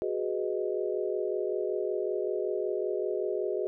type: chord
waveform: sine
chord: G# minor seventh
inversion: third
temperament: equal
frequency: 370 / 415.3 / 493.9 / 622.3 Hz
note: F#4 / G#4 / B4 / D#5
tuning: 0 / 0 / 0 / 0 cents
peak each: -32 / -32 / -36 / -36 dBFS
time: 0.02-3.67 s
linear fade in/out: 0 ms
effects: none